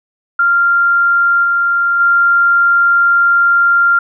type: tone with level steps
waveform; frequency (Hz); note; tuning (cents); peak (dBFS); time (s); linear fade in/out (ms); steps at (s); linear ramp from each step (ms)
sine; 1390; F6; -9; -8 / -10 / -7; 0.39-3.99; 5; 1.43 / 1.99; 20
effects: none